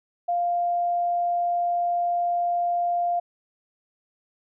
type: tone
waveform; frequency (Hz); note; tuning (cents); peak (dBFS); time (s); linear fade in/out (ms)
sine; 698.5; F5; 0; -21; 0.28-3.2; 10
effects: none